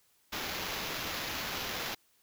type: noise with sample-and-hold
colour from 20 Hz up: white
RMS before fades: -37 dBFS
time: 0.32-1.95 s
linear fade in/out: 10 ms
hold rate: 8820 Hz
effects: white hiss -69 dBFS RMS until 2.22 s